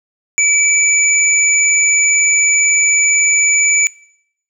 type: tone pair together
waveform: sine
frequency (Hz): 2314 / 6934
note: D7 / A8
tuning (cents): -26 / -26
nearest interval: octave + perfect fifth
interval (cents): 1900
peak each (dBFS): -12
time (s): 0.38-3.87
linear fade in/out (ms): 0
effects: noise-tail reverb RT60 0.7 s tail -22 dB re dry